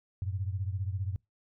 sine beating tone pair, 92.5 / 107.5 Hz, F#2 / A2, 0 / -40 cents, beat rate 15 Hz, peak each -32 / -36 dBFS, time 0.22-1.16 s, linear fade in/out 0 ms, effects noise-tail reverb RT60 0.2 s tail -26 dB re dry

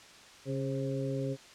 harmonic tone with a mistuned harmonic, 136.3 Hz, C#3, 29 cents flat, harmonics 1 / 2 / 3 / 4, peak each -34 / -37 / -38 / -38 dBFS, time 0.45-1.37 s, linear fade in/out 50 ms, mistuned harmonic 4, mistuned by -35 cents, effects white hiss -53 dBFS RMS until 1.54 s + low-pass 6000 Hz 12 dB/octave

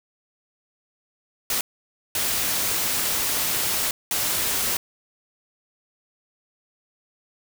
white noise bursts at uneven times, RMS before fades -24 dBFS, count 3, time 1.5-1.61 / 2.15-3.91 / 4.11-4.77 s, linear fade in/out 2 ms, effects none

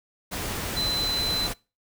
sine tone in noise, 4035 Hz, B7, 36 cents sharp, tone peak -24 dBFS, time 0.76-1.48 s, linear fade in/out 20 ms, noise pink, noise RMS -31 dBFS, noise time 0.31-1.54 s, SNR +4 dB, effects noise-tail reverb RT60 0.3 s tail -24 dB re dry

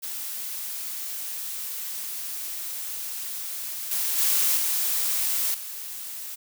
blue noise with level steps, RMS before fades -33 / -26 / -22 / -25 / -36 dBFS, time 0.02-6.36 s, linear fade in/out 20 ms, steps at 3.91 / 4.18 / 4.57 / 5.54 s, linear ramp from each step 5 ms, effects none

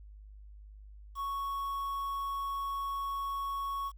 triangle tone with quantisation, 1108.7 Hz, C#6, in tune, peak -31 dBFS, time 1.15-3.92 s, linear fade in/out 50 ms, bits 9, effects added 51 Hz sine -48 dBFS peak until 3.97 s

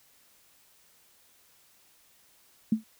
sine tone with exponential decay, 220 Hz, A3, in tune, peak -17 dBFS, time 2.72-2.84 s, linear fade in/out 5 ms, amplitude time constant 24 ms, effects white hiss -62 dBFS RMS until 2.99 s

